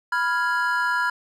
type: chord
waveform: triangle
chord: F diminished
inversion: second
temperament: equal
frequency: 987.8 / 1396.9 / 1661.2 Hz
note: Cb6 / F6 / Ab6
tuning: 0 / 0 / 0 cents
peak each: -23 / -22 / -24 dBFS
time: 0.12-1.1 s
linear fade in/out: 5 ms
effects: none